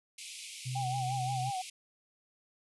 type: band-pass noise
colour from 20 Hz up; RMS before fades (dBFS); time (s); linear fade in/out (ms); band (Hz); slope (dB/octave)
pink; -46; 0.18-1.7; 5; 2200 to 11000; 96
type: tone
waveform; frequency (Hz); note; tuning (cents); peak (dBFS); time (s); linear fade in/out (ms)
sine; 127.6; C3; -43; -34; 0.65-1.51; 20
type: tone with vibrato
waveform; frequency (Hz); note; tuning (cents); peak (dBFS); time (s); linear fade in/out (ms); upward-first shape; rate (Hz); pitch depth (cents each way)
sine; 771; G5; -29; -33; 0.75-1.62; 10; sine; 5.7; 82
effects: none